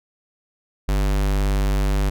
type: tone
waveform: square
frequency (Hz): 49.37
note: G1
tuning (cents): +13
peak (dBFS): -18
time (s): 0.88-2.1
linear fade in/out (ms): 10
effects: none